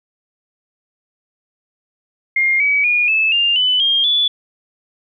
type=tone with pitch steps; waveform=sine; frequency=2123 / 2275 / 2439 / 2614 / 2801 / 3002 / 3218 / 3449 Hz; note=C7 / C#7 / D#7 / E7 / F7 / F#7 / G7 / A7; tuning=+25 / +44 / -35 / -15 / +4 / +24 / +45 / -35 cents; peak=-12 dBFS; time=2.36-4.28 s; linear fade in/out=5 ms; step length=240 ms; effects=none